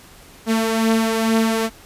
sawtooth beating tone pair, 223.7 / 225.9 Hz, A3 / A3, +29 / +46 cents, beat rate 2.2 Hz, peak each -13 / -19 dBFS, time 0.46-1.7 s, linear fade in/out 50 ms, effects pink hiss -45 dBFS RMS until 1.85 s + resampled to 32000 Hz

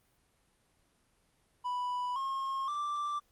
triangle tone with pitch steps, 987.8 / 1077.2 / 1174.7 Hz, B5 / C#6 / D6, 0 / -50 / 0 cents, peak -30 dBFS, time 1.64-3.2 s, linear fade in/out 20 ms, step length 520 ms, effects pink hiss -71 dBFS RMS until 3.31 s + Opus 32 kbps

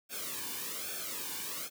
white noise with flanger, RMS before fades -39 dBFS, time 0.09-1.7 s, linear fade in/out 50 ms, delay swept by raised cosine 1 to 1.55 ms, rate 1.2 Hz, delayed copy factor -0.8, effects none

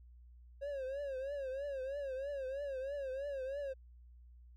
triangle tone with vibrato, 546 Hz, C#5, 26 cents flat, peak -36 dBFS, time 0.61-3.74 s, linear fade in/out 20 ms, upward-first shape triangle, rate 3.1 Hz, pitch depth 120 cents each way, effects added 60 Hz sine -55 dBFS peak until 4.56 s

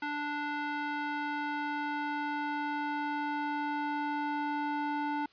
square tone with band-pass filter sweep, 293.7 Hz, D4, in tune, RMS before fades -34 dBFS, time 0.02-5.26 s, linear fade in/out 5 ms, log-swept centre 1400 to 890 Hz, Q 1.2, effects white hiss -63 dBFS RMS until 5.32 s + resampled to 11025 Hz

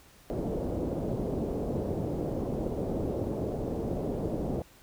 white low-pass noise, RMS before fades -32 dBFS, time 0.3-4.62 s, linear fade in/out 0 ms, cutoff 530 Hz, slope 24 dB/octave, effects pink hiss -57 dBFS RMS until 4.82 s

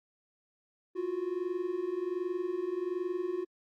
triangle tone pair together, 344.6 / 365.9 Hz, F4 / F#4, -23 / -19 cents, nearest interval minor second, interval 104 cents, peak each -34 / -31 dBFS, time 0.95-3.45 s, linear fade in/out 20 ms, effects AAC 64 kbps

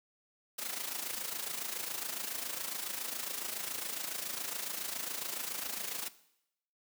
white noise with amplitude modulation, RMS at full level -36 dBFS, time 0.58-6.09 s, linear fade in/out 10 ms, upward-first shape sine, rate 27.2 Hz, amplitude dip 65%, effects noise-tail reverb RT60 0.8 s tail -17 dB re dry + high-pass 200 Hz 12 dB/octave

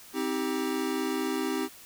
square chord, C minor, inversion none, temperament equal with one note detuned, 261.6 / 316.9 / 392 Hz, C4 / Eb4 / G4, 0 / +32 / 0 cents, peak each -33 dBFS, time 0.13-1.69 s, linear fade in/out 50 ms, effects white hiss -50 dBFS RMS until 1.85 s

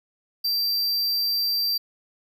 square tone, 4699 Hz, D8, in tune, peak -22 dBFS, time 0.44-1.78 s, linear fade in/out 10 ms, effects none

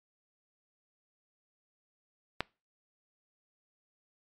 click, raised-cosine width 0.3 ms, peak -13 dBFS, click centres 2.406 s, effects noise-tail reverb RT60 0.3 s tail -24 dB re dry + MP3 96 kbps

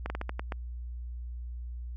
slowing click train, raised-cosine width 0.5 ms, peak -19 dBFS, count 7, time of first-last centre 0.06-0.522 s, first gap 40 ms, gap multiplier 1.26, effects added 60 Hz sine -36 dBFS peak until 1.96 s

